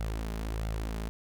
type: tone with flanger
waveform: sawtooth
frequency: 54.5 Hz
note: A1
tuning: 16 cents flat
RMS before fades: -34 dBFS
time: 0-1.09 s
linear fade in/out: 0 ms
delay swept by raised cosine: 1.4 to 4.9 ms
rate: 1.5 Hz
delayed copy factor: +0.5
effects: none